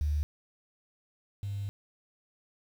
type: tone pair in turn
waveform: sine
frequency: 74.2 / 100.6 Hz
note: D2 / G2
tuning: +18 / +45 cents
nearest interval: perfect fourth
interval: 527 cents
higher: second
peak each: -26 / -32 dBFS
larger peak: first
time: 0.01-0.23 / 1.43-1.69 s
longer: second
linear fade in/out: 0 ms
effects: 9-bit